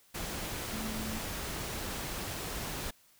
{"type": "tone in noise", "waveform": "sine", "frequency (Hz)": 218.8, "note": "A3", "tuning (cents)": -9, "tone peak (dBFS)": -38, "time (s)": [0.72, 1.19], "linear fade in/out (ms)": 10, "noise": "pink", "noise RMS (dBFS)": -38, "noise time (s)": [0.14, 2.91], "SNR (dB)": -3, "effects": ["white hiss -64 dBFS RMS until 3.19 s"]}